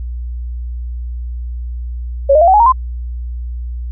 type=tone with pitch steps; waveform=sine; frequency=554.4 / 615.1 / 682.5 / 757.3 / 840.3 / 932.4 / 1034.5 Hz; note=C#5 / D#5 / F5 / F#5 / G#5 / A#5 / C6; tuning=0 / -20 / -40 / +40 / +20 / 0 / -20 cents; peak=-5 dBFS; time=2.29-2.724 s; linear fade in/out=10 ms; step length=62 ms; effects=added 60 Hz sine -20 dBFS peak until 3.91 s